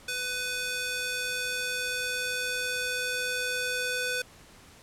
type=tone with high-pass filter sweep; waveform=square; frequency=499.5 Hz; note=B4; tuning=20 cents sharp; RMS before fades=-31 dBFS; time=0.08-4.22 s; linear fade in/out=5 ms; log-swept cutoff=1800 to 1100 Hz; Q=0.77; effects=pink hiss -53 dBFS RMS until 4.82 s + low-pass 11000 Hz 12 dB/octave